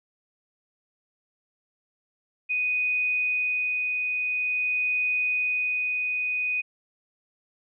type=tone with tremolo; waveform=sine; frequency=2489 Hz; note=D#7; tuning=in tune; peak=-22 dBFS; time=2.49-6.62 s; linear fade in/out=20 ms; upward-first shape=sine; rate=0.48 Hz; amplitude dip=25%; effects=none